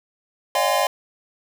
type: tone cluster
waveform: square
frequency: 563 / 616 / 709 / 810 / 1030 Hz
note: C#5 / D#5 / F5 / G#5 / C6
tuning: +27 / -17 / +26 / -43 / -28 cents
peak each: -25 dBFS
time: 0.55-0.87 s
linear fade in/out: 2 ms
effects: 9-bit